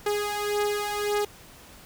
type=beating tone pair; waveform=sawtooth; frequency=413.3 / 415.1 Hz; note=G#4 / G#4; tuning=-8 / -1 cents; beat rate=1.8 Hz; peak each=-23 / -26 dBFS; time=0.06-1.25 s; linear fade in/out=5 ms; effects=pink hiss -49 dBFS RMS until 1.85 s